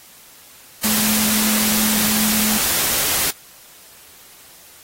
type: tone in noise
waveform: sine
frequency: 215 Hz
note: A3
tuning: 40 cents flat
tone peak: -21 dBFS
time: 0.84-2.58 s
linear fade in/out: 10 ms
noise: white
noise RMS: -19 dBFS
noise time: 0.83-3.31 s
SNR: -5 dB
effects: white hiss -45 dBFS RMS until 4.83 s + AAC 48 kbps